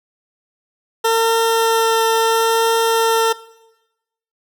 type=tone with vibrato; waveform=20% pulse; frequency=452.9 Hz; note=A#4; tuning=50 cents flat; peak=-8 dBFS; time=1.04-3.33 s; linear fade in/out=10 ms; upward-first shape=triangle; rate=0.73 Hz; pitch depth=9 cents each way; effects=noise-tail reverb RT60 1.0 s tail -20 dB re dry